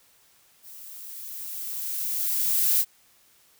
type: noise with level ramp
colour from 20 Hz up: violet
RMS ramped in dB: -45 to -20 dBFS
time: 0.62-2.85 s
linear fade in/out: 50 ms
effects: white hiss -60 dBFS RMS until 3.59 s